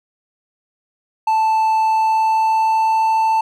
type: tone with pitch glide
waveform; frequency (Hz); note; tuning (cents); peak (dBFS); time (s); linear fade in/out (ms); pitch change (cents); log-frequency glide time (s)
triangle; 880 to 886.6; A5 to A5; 0 to +13; -11; 1.27-3.41; 5; +13; 1.77-3.09
effects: none